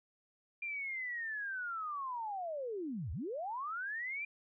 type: linear two-way sweep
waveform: sine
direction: down then up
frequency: 2403 to 64.9 to 2403 Hz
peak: -37 dBFS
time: 0.62-4.25 s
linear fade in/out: 5 ms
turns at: 3.12 s
effects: none